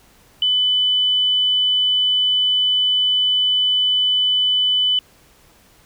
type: tone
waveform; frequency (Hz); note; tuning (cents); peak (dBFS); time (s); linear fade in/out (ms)
sine; 3000; F#7; +23; -14; 0.42-4.99; 2
effects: pink hiss -52 dBFS RMS until 5.85 s